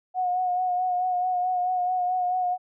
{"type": "tone with vibrato", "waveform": "sine", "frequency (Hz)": 728, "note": "F#5", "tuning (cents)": -28, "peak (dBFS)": -22, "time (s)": [0.14, 2.58], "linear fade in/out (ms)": 50, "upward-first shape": "sine", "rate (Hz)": 4.6, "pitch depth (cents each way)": 29, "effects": []}